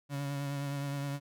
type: tone with vibrato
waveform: 35% pulse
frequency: 141 Hz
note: C#3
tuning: 30 cents sharp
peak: -32 dBFS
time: 0.09-1.2 s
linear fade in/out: 50 ms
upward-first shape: triangle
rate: 9.6 Hz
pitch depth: 32 cents each way
effects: none